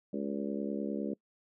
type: harmonic tone with a mistuned harmonic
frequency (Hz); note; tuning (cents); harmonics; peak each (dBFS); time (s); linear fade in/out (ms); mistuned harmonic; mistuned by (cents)
69.9; C#2; +15; 3 / 4 / 5 / 6 / 7 / 8; -36 / -38 / -40 / -42 / -43 / -44; 0.13-1.14; 5; 8; +37
effects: noise-tail reverb RT60 0.1 s tail -24 dB re dry